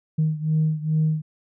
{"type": "beating tone pair", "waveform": "sine", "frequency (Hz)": [155.4, 157.8], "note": ["D#3", "D#3"], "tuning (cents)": [-2, 25], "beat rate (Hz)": 2.4, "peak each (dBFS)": [-20, -23], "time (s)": [0.18, 1.22], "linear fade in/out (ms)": 10, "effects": ["tanh soft clip ceiling -13 dBFS"]}